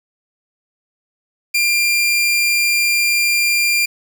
sawtooth tone, 2389 Hz, D7, 29 cents sharp, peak -10 dBFS, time 1.54-3.86 s, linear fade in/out 10 ms, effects 7-bit

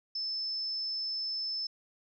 sine tone, 5260 Hz, E8, 5 cents flat, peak -32 dBFS, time 0.15-1.67 s, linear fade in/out 5 ms, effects none

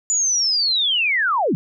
sine linear sweep, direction down, 7040 to 136.2 Hz, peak -16 dBFS, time 0.1-1.55 s, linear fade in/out 0 ms, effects none

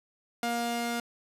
sawtooth tone pair together, 236.2 / 707.8 Hz, A#3 / F5, +23 / +23 cents, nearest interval octave + perfect fifth, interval 1900 cents, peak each -28 / -28 dBFS, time 0.43-1 s, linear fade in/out 2 ms, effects resampled to 32000 Hz

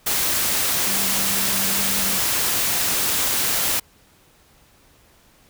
sine tone in noise, 196 Hz, G3, in tune, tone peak -32 dBFS, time 0.86-2.19 s, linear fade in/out 10 ms, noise white, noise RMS -21 dBFS, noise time 0.06-3.8 s, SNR -14 dB, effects pink hiss -55 dBFS RMS until 5.49 s

